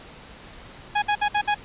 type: tone bursts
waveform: sawtooth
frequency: 830.6 Hz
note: G#5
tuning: in tune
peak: -15 dBFS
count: 5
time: 0.95-1.547 s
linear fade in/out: 10 ms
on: 73 ms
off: 58 ms
effects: pink hiss -44 dBFS RMS until 1.64 s + resampled to 8000 Hz